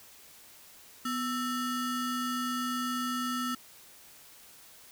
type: ring-modulated tone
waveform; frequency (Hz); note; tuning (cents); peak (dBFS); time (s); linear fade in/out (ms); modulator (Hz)
square; 784; G5; 0; -28; 1.05-3.55; 5; 536
effects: white hiss -54 dBFS RMS until 4.91 s